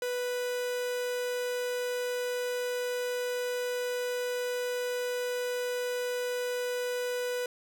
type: tone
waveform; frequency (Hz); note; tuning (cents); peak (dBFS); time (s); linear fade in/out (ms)
45% pulse; 493.9; B4; 0; -30; 0.02-7.46; 2
effects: none